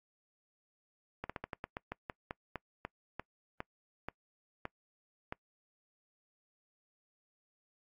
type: slowing click train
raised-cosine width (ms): 0.5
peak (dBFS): -23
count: 17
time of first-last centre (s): 1.24-5.325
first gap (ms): 56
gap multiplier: 1.18
effects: noise-tail reverb RT60 0.1 s tail -24 dB re dry + AAC 64 kbps